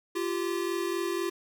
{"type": "tone pair together", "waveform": "square", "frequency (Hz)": [344.9, 388.9], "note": ["F4", "G4"], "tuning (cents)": [-22, -14], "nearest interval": "major second", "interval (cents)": 208, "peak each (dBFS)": [-31, -33], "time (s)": [0.15, 1.3], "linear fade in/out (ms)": 10, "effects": []}